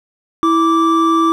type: tone pair together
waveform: triangle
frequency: 328 / 1168.9 Hz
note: E4 / D6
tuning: -9 / -9 cents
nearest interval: octave + minor seventh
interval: 2200 cents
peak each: -11 dBFS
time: 0.43-1.32 s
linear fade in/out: 0 ms
effects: none